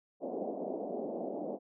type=band-pass noise; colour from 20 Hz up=white; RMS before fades=-38 dBFS; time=0.2-1.59 s; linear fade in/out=50 ms; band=200 to 700 Hz; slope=48 dB/octave; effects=none